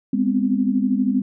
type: tone cluster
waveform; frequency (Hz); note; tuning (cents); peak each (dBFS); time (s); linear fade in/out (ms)
sine; 203.8 / 249.9 / 262.4; G#3 / B3 / C4; -32 / +21 / +5; -21; 0.13-1.22; 5
effects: none